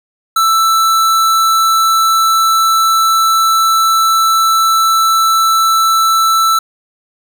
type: tone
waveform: square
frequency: 1324 Hz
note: E6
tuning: 7 cents sharp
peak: -9 dBFS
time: 0.36-6.59 s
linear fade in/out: 5 ms
effects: none